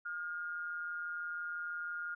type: tone with amplitude modulation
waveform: sine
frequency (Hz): 1419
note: F6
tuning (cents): +27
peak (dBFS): -35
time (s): 0.05-2.15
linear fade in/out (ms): 10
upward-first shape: sine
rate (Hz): 166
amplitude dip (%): 55
effects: none